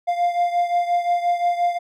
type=beating tone pair; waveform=triangle; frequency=698.5 / 704.2 Hz; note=F5 / F5; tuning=0 / +14 cents; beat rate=5.7 Hz; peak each=-17 / -22 dBFS; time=0.07-1.79 s; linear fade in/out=20 ms; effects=none